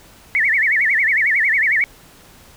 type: tone with vibrato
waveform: sine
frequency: 1987 Hz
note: B6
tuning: 10 cents sharp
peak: -13 dBFS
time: 0.35-1.84 s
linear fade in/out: 0 ms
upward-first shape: sine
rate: 11 Hz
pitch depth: 230 cents each way
effects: pink hiss -46 dBFS RMS until 2.56 s